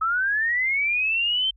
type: linear sweep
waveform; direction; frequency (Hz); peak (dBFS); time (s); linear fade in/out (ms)
sine; up; 1275 to 3136; -20; 0.01-1.51; 10
effects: added 50 Hz sine -52 dBFS peak until 1.56 s